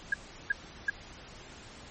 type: tone bursts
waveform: sine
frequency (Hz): 1629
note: G#6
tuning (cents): -34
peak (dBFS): -23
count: 3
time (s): 0.12-0.9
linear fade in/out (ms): 5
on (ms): 20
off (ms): 360
effects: pink hiss -49 dBFS RMS until 1.9 s + MP3 32 kbps

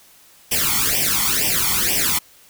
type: noise with flanger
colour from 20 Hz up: white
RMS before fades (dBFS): -19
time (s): 0.51-2.19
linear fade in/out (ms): 10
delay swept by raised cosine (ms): 0.36 to 0.93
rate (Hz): 2.1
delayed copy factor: +0.9
effects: white hiss -50 dBFS RMS until 2.49 s

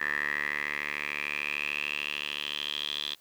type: tone with band-pass filter sweep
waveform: 10% pulse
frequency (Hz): 73.42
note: D2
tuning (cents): 0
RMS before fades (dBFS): -33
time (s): 0-3.15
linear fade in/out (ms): 10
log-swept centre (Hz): 1800 to 3500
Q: 8.1
effects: white hiss -62 dBFS RMS until 3.2 s

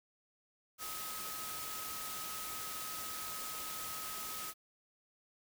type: tone in noise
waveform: sine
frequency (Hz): 1271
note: D#6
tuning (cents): +36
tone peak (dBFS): -47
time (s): 0.78-4.54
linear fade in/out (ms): 50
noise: white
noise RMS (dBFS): -43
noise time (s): 0.78-4.54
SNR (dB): -7
effects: none

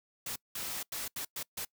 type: noise bursts at uneven times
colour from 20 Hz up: white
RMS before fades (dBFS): -38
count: 6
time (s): 0.26-0.36 / 0.55-0.83 / 0.92-1.08 / 1.16-1.25 / 1.36-1.43 / 1.57-1.65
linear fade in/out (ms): 5
effects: noise-tail reverb RT60 0.1 s tail -24 dB re dry

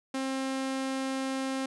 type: tone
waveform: sawtooth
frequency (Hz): 266.1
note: C4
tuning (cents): +29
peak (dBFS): -26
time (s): 0.14-1.66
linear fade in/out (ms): 5
effects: resampled to 24000 Hz

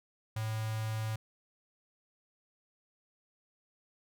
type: tone with notch filter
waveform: square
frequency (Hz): 110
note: A2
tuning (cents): 0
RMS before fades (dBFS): -35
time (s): 0.36-1.16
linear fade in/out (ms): 5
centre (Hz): 350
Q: 0.98
effects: none

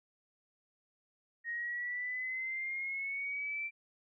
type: exponential sweep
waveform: sine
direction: up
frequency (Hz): 1864.7 to 2349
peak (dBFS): -35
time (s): 1.44-3.71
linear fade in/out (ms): 50
effects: none

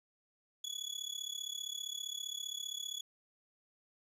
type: tone with amplitude modulation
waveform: 30% pulse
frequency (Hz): 3394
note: G#7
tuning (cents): +37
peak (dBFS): -33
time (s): 0.64-3.01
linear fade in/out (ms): 5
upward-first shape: sine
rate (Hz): 35.2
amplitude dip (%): 90
effects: resampled to 32000 Hz

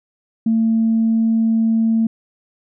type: tone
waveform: sine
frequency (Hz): 224.9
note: A3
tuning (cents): +38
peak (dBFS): -12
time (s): 0.46-2.07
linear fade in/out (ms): 5
effects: tanh soft clip ceiling -8 dBFS

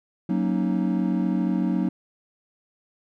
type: chord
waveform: triangle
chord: D# minor seventh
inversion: first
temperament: equal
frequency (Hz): 185 / 233.1 / 277.2 / 311.1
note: F#3 / A#3 / C#4 / D#4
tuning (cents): 0 / 0 / 0 / 0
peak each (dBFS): -22 / -25 / -27 / -26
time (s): 0.29-1.89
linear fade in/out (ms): 5
effects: none

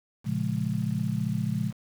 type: chord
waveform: sine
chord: Bb minor seventh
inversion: none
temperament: just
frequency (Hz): 116.54 / 139.85 / 174.81 / 209.8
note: Bb2 / Db3 / F3 / Ab3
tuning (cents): 0 / +16 / +2 / +18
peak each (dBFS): -31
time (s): 0.24-1.73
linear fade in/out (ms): 50
effects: 8-bit

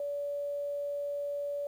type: tone with quantisation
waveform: sine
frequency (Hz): 574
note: D5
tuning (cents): -40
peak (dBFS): -32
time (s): 0-1.67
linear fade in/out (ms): 2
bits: 10
effects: none

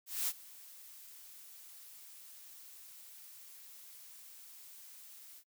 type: noise with ADSR envelope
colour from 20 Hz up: blue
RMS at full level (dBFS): -33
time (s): 0.06-5.44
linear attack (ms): 220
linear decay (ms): 45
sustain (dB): -21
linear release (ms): 67
effects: noise-tail reverb RT60 0.1 s tail -26 dB re dry

